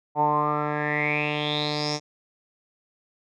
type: tone with low-pass filter sweep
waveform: 10% pulse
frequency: 149.1 Hz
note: D3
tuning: 27 cents sharp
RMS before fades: -25 dBFS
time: 0.15-2 s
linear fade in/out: 50 ms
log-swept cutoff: 830 to 5900 Hz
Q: 9.1
effects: none